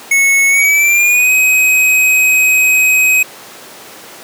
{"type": "tone with pitch glide", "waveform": "square", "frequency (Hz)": [2200, 2527], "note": ["C#7", "D#7"], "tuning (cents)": [-14, 26], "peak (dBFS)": -8, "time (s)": [0.11, 3.23], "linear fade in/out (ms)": 5, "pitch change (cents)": 240, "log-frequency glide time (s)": [0.48, 1.32], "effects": ["pink hiss -33 dBFS RMS until 4.23 s", "high-pass 300 Hz 12 dB/octave"]}